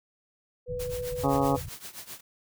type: tone with pitch glide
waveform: sine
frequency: 493.9 to 497.3 Hz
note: B4 to B4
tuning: 0 to +12 cents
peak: -31 dBFS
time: 0.66-1.61 s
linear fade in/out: 50 ms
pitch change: +12 cents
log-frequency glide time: 1.06-1.35 s
type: low-pass noise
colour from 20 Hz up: white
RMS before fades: -39 dBFS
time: 0.68-1.69 s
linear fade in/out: 10 ms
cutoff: 150 Hz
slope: 48 dB/octave
type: noise with tremolo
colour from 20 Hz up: white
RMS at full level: -39 dBFS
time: 0.79-2.21 s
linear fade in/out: 10 ms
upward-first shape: triangle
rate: 7.7 Hz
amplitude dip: 90%
type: harmonic tone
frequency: 138.4 Hz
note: C#3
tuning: 2 cents flat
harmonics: 1 / 2 / 3 / 4 / 5 / 6 / 7 / 8 / 9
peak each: -31 / -27 / -32 / -31 / -33 / -29 / -38 / -34 / -37 dBFS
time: 1.23-1.57 s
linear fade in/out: 20 ms
effects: none